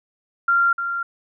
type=tone with echo; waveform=sine; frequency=1385 Hz; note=F6; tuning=15 cents flat; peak=-14 dBFS; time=0.48-0.73 s; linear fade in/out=5 ms; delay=300 ms; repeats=1; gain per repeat=-8 dB; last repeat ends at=1.03 s; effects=none